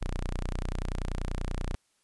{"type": "tone", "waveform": "sawtooth", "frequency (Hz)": 30.28, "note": "B0", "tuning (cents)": -33, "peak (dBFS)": -26, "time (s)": [0.01, 1.75], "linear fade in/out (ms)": 0, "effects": ["white hiss -71 dBFS RMS until 2.03 s", "resampled to 24000 Hz"]}